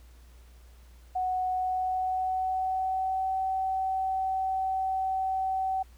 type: tone with pitch glide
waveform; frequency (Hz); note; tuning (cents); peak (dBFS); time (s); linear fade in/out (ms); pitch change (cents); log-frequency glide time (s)
sine; 740 to 761.2; F#5 to F#5; 0 to +49; -26; 1.15-5.83; 10; +49; 1.51-3.35
effects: added 60 Hz sine -50 dBFS peak until 5.97 s + pink hiss -62 dBFS RMS until 5.97 s